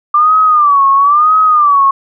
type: tone with vibrato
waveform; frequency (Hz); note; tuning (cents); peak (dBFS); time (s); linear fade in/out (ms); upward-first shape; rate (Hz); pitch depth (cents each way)
sine; 1179; D6; +6; -5; 0.14-1.91; 5; sine; 1; 130
effects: none